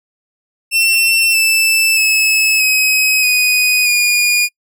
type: tone with pitch steps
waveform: sawtooth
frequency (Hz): 2698 / 2644 / 2591 / 2539 / 2488 / 2439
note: E7 / E7 / E7 / D#7 / D#7 / D#7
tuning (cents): +40 / +5 / -30 / +34 / -1 / -35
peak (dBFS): -7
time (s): 0.71-4.49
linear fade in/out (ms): 50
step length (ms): 630
effects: noise-tail reverb RT60 0.1 s tail -26 dB re dry